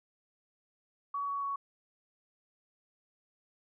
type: tone with pitch steps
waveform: sine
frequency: 1130 / 1123.5 / 1117 Hz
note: C#6 / C#6 / C#6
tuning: +33 / +23 / +13 cents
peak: -32 dBFS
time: 1.14-1.56 s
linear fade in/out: 5 ms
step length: 140 ms
effects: none